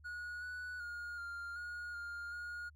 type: tone with pitch steps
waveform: triangle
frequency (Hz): 1453 / 1478 / 1428 / 1398 / 1437 / 1408 / 1433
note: F#6 / F#6 / F6 / F6 / F6 / F6 / F6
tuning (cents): -32 / -2 / +38 / +1 / +49 / +14 / +44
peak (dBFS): -40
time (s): 0.04-2.7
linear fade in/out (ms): 20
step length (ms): 380
effects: added 75 Hz sine -58 dBFS peak until 2.75 s